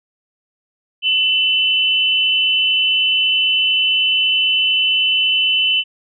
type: tone pair together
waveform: sine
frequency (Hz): 2683 / 3012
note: E7 / F#7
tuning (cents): +30 / +30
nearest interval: major second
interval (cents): 200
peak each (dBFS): -18 / -14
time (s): 1.02-5.84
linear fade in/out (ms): 50
effects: none